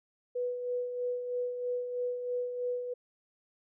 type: tone with tremolo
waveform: sine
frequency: 492.6 Hz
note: B4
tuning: 5 cents flat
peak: -29 dBFS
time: 0.35-2.94 s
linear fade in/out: 10 ms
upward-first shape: sine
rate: 3.1 Hz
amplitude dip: 50%
effects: none